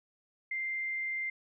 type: tone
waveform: sine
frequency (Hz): 2093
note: C7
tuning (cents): 0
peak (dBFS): -32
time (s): 0.51-1.3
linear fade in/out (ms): 5
effects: none